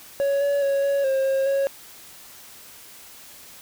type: tone with pitch steps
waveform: triangle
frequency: 558 / 567 / 554 / 559 / 535 / 538 / 550 Hz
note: C#5 / C#5 / C#5 / C#5 / C5 / C5 / C#5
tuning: +11 / +39 / -1 / +14 / +38 / +48 / -14 cents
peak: -17 dBFS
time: 0.2-1.67 s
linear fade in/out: 0 ms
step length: 210 ms
effects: white hiss -45 dBFS RMS until 3.61 s